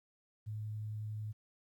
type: tone with vibrato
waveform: sine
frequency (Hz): 107.2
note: A2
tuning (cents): -45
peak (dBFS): -38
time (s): 0.46-1.33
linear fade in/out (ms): 20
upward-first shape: triangle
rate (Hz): 11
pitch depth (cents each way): 8
effects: 12-bit